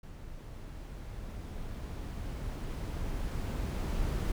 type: noise with level ramp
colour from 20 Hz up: brown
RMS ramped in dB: -46 to -31 dBFS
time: 0.03-4.32 s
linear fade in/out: 5 ms
effects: none